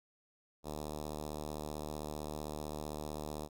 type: tone with notch filter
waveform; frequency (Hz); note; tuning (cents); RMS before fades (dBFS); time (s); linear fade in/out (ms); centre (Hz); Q
5% pulse; 75.6; D#2; -49; -42; 0.63-3.49; 50; 2100; 0.76
effects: none